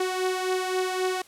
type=beating tone pair; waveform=sawtooth; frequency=370 / 373.8 Hz; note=F#4 / F#4; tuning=0 / +18 cents; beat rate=3.8 Hz; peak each=-22 / -27 dBFS; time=0-1.22 s; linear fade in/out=5 ms; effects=white hiss -54 dBFS RMS until 1.27 s + low-pass 11000 Hz 12 dB/octave